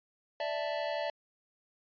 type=chord; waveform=square; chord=D suspended second; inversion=none; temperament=equal; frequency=587.3 / 659.3 / 880 Hz; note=D5 / E5 / A5; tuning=0 / 0 / 0 cents; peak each=-36 / -37 / -40 dBFS; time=0.4-1.1 s; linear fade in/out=2 ms; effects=resampled to 11025 Hz